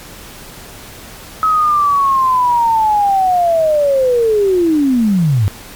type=linear sweep; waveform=sine; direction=down; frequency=1286 to 92.4 Hz; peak=-9 dBFS; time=1.43-5.48 s; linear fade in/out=0 ms; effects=pink hiss -34 dBFS RMS until 5.75 s + MP3 96 kbps